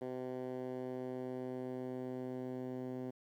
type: tone with band-pass filter sweep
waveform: 10% pulse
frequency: 127.7 Hz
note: C3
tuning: 42 cents flat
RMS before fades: -42 dBFS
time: 0.01-3.11 s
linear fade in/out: 10 ms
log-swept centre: 390 to 260 Hz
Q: 1.2
effects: 12-bit